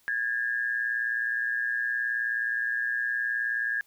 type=tone pair together; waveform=sine; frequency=1639.8 / 1759 Hz; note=G#6 / A6; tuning=-22 / -1 cents; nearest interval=minor second; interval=121 cents; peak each=-27 / -32 dBFS; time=0.08-3.81 s; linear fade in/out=0 ms; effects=white hiss -64 dBFS RMS until 3.86 s